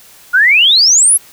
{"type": "exponential sweep", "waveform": "sine", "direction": "up", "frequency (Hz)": [1397, 11560], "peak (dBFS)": -5, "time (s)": [0.33, 1.18], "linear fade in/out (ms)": 20, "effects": ["white hiss -41 dBFS RMS until 1.32 s"]}